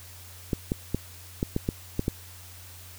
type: clicks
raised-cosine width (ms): 3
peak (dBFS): -12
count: 8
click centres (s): 0.532 / 0.719 / 0.946 / 1.429 / 1.564 / 1.689 / 1.994 / 2.081
effects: added 90 Hz sine -47 dBFS peak until 2.98 s + white hiss -48 dBFS RMS until 2.98 s